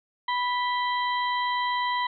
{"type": "harmonic tone with a mistuned harmonic", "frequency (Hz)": 986, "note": "B5", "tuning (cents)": -3, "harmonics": [1, 2, 3, 4], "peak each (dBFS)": [-25, -31, -36, -37], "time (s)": [0.28, 2.07], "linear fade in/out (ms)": 5, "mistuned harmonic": 3, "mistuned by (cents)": 110, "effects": []}